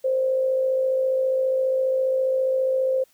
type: tone with amplitude modulation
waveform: sine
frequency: 523.3 Hz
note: C5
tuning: in tune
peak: -17 dBFS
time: 0.04-3.04 s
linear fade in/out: 10 ms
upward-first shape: sine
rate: 54.8 Hz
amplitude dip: 40%
effects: white hiss -61 dBFS RMS until 3.13 s